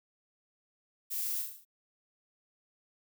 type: noise with echo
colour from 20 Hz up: violet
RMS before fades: -36 dBFS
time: 1.1-1.43 s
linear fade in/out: 20 ms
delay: 37 ms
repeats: 6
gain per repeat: -4 dB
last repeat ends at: 1.652 s
effects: none